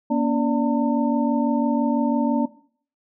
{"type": "tone cluster", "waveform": "sine", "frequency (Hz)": [237.5, 283.5, 584, 905], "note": ["A#3", "C#4", "D5", "A5"], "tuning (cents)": [33, 39, -10, 48], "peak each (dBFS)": [-21, -22, -27, -26], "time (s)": [0.1, 2.46], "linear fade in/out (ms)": 10, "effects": ["noise-tail reverb RT60 0.5 s tail -17 dB re dry"]}